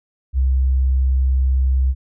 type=tone; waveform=sine; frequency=65.41 Hz; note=C2; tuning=in tune; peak=-13 dBFS; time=0.33-1.95 s; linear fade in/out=50 ms; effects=none